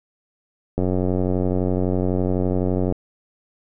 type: click train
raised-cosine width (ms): 2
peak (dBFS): -9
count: 198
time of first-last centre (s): 0.78-2.924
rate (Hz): 91.9
effects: none